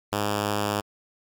5% pulse tone, 103.3 Hz, G#2, 9 cents flat, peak -13 dBFS, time 0.12-0.81 s, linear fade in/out 10 ms, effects Opus 48 kbps

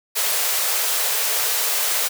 white high-pass noise, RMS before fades -21 dBFS, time 0.15-2.09 s, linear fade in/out 20 ms, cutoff 410 Hz, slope 96 dB/octave, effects none

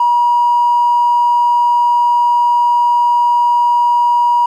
triangle tone, 960 Hz, B5, 49 cents flat, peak -5 dBFS, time 0-4.46 s, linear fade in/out 5 ms, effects tanh soft clip ceiling -6 dBFS

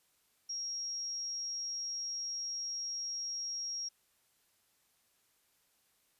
sine tone, 5600 Hz, F8, 4 cents sharp, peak -36 dBFS, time 0.49-3.89 s, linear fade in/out 10 ms, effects white hiss -73 dBFS RMS until 6.19 s + resampled to 32000 Hz

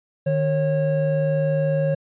triangle tone pair together, 153.5 / 547 Hz, D#3 / C#5, -23 / -23 cents, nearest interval octave + minor seventh, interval 2200 cents, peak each -19 dBFS, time 0.26-1.95 s, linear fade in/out 10 ms, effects resampled to 8000 Hz

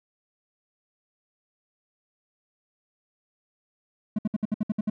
triangle tone bursts, 212.9 Hz, G#3, 43 cents sharp, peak -20 dBFS, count 9, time 4.16-4.899 s, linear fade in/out 5 ms, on 27 ms, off 62 ms, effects none

